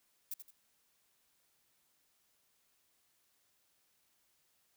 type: noise with echo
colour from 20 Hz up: violet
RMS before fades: -40 dBFS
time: 0.31-0.34 s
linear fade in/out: 5 ms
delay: 84 ms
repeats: 2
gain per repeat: -9 dB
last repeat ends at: 0.508 s
effects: white hiss -75 dBFS RMS until 4.76 s